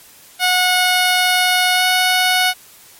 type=tone with pitch glide; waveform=10% pulse; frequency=730 to 735.5 Hz; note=F#5 to F#5; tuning=-24 to -11 cents; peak=-4 dBFS; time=0.39-2.54 s; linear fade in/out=50 ms; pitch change=+13 cents; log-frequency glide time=1.75-1.83 s; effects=white hiss -44 dBFS RMS until 2.99 s + MP3 64 kbps